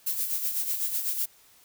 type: noise with tremolo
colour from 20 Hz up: violet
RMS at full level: -27 dBFS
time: 0.06-1.26 s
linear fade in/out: 10 ms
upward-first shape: sine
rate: 8 Hz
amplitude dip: 55%
effects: white hiss -58 dBFS RMS until 1.64 s